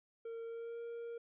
triangle tone with pitch glide, 458.6 to 467.2 Hz, A#4 to A#4, -28 to +4 cents, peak -40 dBFS, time 0.25-1.18 s, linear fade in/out 5 ms, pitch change +32 cents, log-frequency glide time 0.44-0.8 s, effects resampled to 8000 Hz

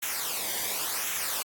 white noise with flanger, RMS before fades -31 dBFS, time 0.02-1.43 s, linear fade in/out 10 ms, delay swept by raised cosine 0.21 to 0.76 ms, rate 0.92 Hz, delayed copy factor -0.65, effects AAC 64 kbps

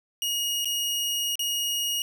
sawtooth tone with dropouts, 2875 Hz, F7, 50 cents sharp, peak -22 dBFS, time 0.22-2.02 s, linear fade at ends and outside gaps 1 ms, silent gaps 0.646-0.655 / 1.355-1.393 s, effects none

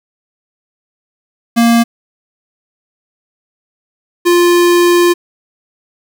square tone pair in turn, 233.1 / 349.3 Hz, A#3 / F4, 0 / 0 cents, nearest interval perfect fifth, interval 700 cents, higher second, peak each -7 dBFS, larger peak neither, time 1.56-1.84 / 4.25-5.14 s, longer second, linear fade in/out 20 ms, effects 8-bit

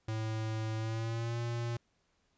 square tone with pitch glide, 110.1 to 118 Hz, A2 to A#2, +2 to +22 cents, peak -34 dBFS, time 0.08-1.77 s, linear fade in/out 5 ms, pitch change +120 cents, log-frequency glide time 0.77-1.39 s, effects pink hiss -75 dBFS RMS until 2.37 s + resampled to 16000 Hz

